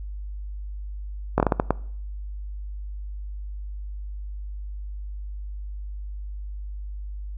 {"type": "slowing click train", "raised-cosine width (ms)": 1, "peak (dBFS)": -4, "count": 7, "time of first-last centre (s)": [1.38, 1.706], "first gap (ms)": 20, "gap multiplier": 1.4, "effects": ["noise-tail reverb RT60 0.6 s tail -22 dB re dry", "added 50 Hz sine -31 dBFS peak until 7.37 s"]}